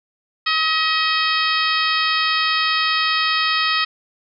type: harmonic tone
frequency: 635 Hz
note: D#5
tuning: 35 cents sharp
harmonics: 2 / 3 / 4 / 5 / 6 / 7 / 8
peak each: -21 / -23 / -24 / -25 / -26 / -26 / -27 dBFS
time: 0.46-3.85 s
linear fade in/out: 10 ms
effects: none